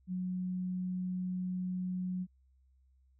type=tone; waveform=sine; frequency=182.9 Hz; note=F#3; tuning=20 cents flat; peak=-33 dBFS; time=0.07-2.27 s; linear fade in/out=50 ms; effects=added 65 Hz sine -64 dBFS peak until 3.19 s